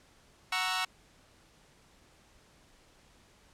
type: chord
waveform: 15% pulse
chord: F# dominant seventh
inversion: none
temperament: equal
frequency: 740 / 932.3 / 1108.7 / 1318.5 Hz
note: F#5 / A#5 / C#6 / E6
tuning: 0 / 0 / 0 / 0 cents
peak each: -28 / -30 / -29 / -28 dBFS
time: 0.52-0.85 s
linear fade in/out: 5 ms
effects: pink hiss -62 dBFS RMS until 3.53 s + low-pass 9000 Hz 12 dB/octave